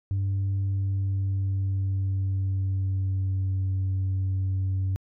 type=tone with pitch glide; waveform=sine; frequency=97.7 to 95.08 Hz; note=G2 to F#2; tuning=-5 to +48 cents; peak=-21 dBFS; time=0.11-4.96 s; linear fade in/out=0 ms; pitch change=-47 cents; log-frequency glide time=0.59-3.66 s; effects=tanh soft clip ceiling -22 dBFS